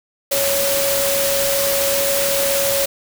sine tone in noise, 556 Hz, C#5, 5 cents sharp, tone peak -19 dBFS, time 0.31-2.86 s, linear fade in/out 10 ms, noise white, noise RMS -20 dBFS, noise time 0.31-2.86 s, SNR -2 dB, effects none

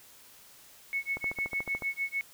sine tone with tremolo, 2204 Hz, C#7, 11 cents flat, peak -27 dBFS, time 0.93-2.21 s, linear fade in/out 0 ms, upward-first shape sine, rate 6.6 Hz, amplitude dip 100%
click train, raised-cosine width 1 ms, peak -25 dBFS, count 10, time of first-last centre 1.17-1.822 s, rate 13.8 Hz
effects white hiss -55 dBFS RMS until 2.33 s

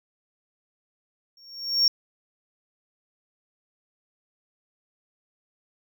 triangle tone with exponential growth, 5520 Hz, F8, 21 cents flat, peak -12 dBFS, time 1.37-1.88 s, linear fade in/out 2 ms, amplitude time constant 110 ms, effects tanh soft clip ceiling -12 dBFS

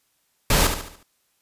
pink noise with echo, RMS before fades -18 dBFS, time 0.5-0.67 s, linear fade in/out 2 ms, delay 72 ms, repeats 5, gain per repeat -7 dB, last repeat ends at 1.03 s, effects white hiss -68 dBFS RMS until 1.41 s + resampled to 32000 Hz

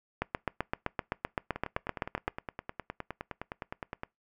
two click trains, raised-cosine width 0.5 ms, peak -21 / -14 dBFS, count 25 / 17, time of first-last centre 1.56-4.034 / 0.22-2.279 s, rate 9.7 / 7.77 Hz, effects noise-tail reverb RT60 0.2 s tail -24 dB re dry

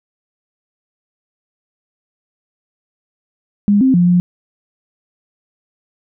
sine tone with pitch steps, 203.9 / 262.8 / 175.8 / 177.3 Hz, G#3 / C4 / F3 / F3, -32 / +8 / +12 / +26 cents, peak -8 dBFS, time 3.68-4.2 s, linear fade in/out 0 ms, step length 130 ms, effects none

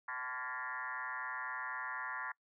sine tone with frequency modulation, 1400 Hz, F6, 4 cents sharp, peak -38 dBFS, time 0.08-2.32 s, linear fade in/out 5 ms, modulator 128 Hz, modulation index 3.9, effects noise-tail reverb RT60 0.1 s tail -25 dB re dry

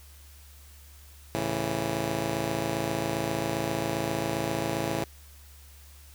10% pulse chord, A major, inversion none, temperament just, 110 / 137.5 / 165 Hz, A2 / C#3 / E3, 0 / -14 / +2 cents, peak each -25 dBFS, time 1.35-5.04 s, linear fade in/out 0 ms, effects added 71 Hz sine -49 dBFS peak until 6.14 s + white hiss -55 dBFS RMS until 6.14 s

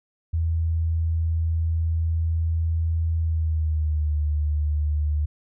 sine tone with pitch glide, 81.8 to 75.01 Hz, E2 to D2, -13 to +37 cents, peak -20 dBFS, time 0.33-5.26 s, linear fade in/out 10 ms, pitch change -150 cents, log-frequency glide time 3.18-4.16 s, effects none

